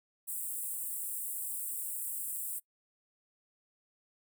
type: high-pass noise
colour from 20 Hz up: pink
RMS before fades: -38 dBFS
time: 0.27-2.6 s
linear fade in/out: 20 ms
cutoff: 7900 Hz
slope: 96 dB/octave
effects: noise-tail reverb RT60 0.1 s tail -23 dB re dry